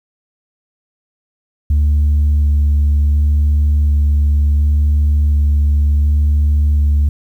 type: tone with vibrato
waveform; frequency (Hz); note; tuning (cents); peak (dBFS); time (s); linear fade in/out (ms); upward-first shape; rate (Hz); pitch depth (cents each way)
sine; 73.42; D2; 0; -7; 1.7-7.09; 5; square; 0.69; 10
effects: tanh soft clip ceiling -8 dBFS + 8-bit

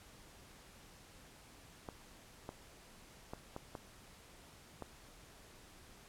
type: clicks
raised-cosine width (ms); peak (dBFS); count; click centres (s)
1; -29; 6; 1.888 / 2.491 / 3.335 / 3.564 / 3.752 / 4.823
effects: pink hiss -59 dBFS RMS until 6.08 s + low-pass 12000 Hz 12 dB/octave

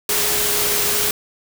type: tone in noise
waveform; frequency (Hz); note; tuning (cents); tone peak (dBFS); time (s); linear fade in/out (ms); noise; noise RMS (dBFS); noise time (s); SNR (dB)
sine; 417.2; G#4; +8; -28; 0.09-1.11; 2; white; -19; 0.09-1.11; -12
effects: none

